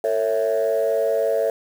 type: chord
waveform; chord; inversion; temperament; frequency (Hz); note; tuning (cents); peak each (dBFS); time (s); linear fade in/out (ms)
sine; A major; none; equal with one note detuned; 450 / 554.4 / 659.3; A4 / C#5 / E5; +39 / 0 / 0; -21; 0.04-1.5; 2
effects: tanh soft clip ceiling -13 dBFS + 7-bit